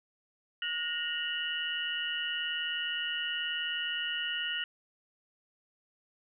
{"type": "tone cluster", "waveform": "sine", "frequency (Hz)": [1442, 1861, 2771, 2930], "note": ["F#6", "A#6", "F7", "F#7"], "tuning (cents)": [-45, -3, -14, -18], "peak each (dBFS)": [-38, -38, -40, -34], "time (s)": [0.62, 4.64], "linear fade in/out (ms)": 2, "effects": []}